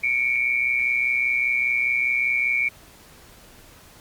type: tone pair together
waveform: sine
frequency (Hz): 2224 / 2349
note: C#7 / D7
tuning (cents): +5 / 0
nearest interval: minor second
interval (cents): 95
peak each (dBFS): -22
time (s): 0.03-2.69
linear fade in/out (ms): 10
effects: pink hiss -49 dBFS RMS until 4 s + Opus 48 kbps